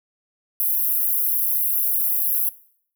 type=high-pass noise; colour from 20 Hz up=pink; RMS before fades=-21 dBFS; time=0.6-2.49 s; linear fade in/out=0 ms; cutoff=11000 Hz; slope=96 dB/octave; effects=noise-tail reverb RT60 0.6 s tail -19 dB re dry